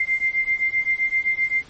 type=beating tone pair; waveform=sine; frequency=2093 / 2100.7 Hz; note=C7 / C7; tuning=0 / +6 cents; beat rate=7.7 Hz; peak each=-22 dBFS; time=0-1.63 s; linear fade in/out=5 ms; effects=pink hiss -48 dBFS RMS until 1.69 s + MP3 32 kbps